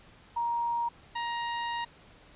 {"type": "tone pair in turn", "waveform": ["sine", "sawtooth"], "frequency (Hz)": [941, 941], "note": ["A#5", "A#5"], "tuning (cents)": [16, 16], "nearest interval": "unison", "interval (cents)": 0, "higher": "neither", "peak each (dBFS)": -27, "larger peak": "neither", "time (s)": [[0.36, 0.89], [1.15, 1.85]], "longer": "second", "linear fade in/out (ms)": 10, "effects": ["pink hiss -56 dBFS RMS until 2.35 s", "resampled to 8000 Hz"]}